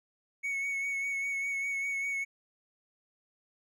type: tone with vibrato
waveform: triangle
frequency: 2217 Hz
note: C#7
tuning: in tune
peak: -29 dBFS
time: 0.43-2.25 s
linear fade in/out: 20 ms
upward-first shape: sine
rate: 5 Hz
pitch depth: 22 cents each way
effects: none